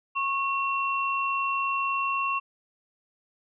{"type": "tone pair together", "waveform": "sine", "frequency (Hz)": [1095.9, 2722], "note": ["C#6", "F7"], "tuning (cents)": [-20, -45], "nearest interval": "octave + major third", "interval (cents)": 1575, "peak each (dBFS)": [-26, -29], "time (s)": [0.15, 2.4], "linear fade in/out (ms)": 20, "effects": []}